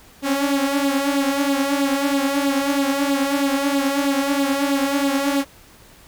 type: tone with flanger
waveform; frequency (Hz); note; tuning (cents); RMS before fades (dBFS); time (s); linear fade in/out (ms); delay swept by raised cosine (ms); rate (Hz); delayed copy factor
sawtooth; 278.2; C#4; +6; -20; 0.22-5.45; 50; 0.24 to 5.24; 3.1; +0.6
effects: pink hiss -48 dBFS RMS until 6.07 s